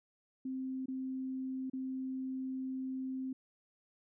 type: tone with dropouts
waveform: sine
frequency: 261.6 Hz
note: C4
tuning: in tune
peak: -36 dBFS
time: 0.45-3.33 s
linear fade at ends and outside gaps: 5 ms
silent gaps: 0.859-0.882 / 1.699-1.733 s
effects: none